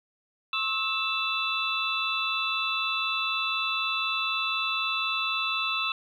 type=tone cluster; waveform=sine; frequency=1078 / 1302 / 2656 / 3492 / 3940 Hz; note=C#6 / E6 / E7 / A7 / B7; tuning=-49 / -22 / +12 / -14 / -5 cents; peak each=-35 / -32 / -29 / -33 / -35 dBFS; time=0.53-5.92 s; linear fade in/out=2 ms; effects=10-bit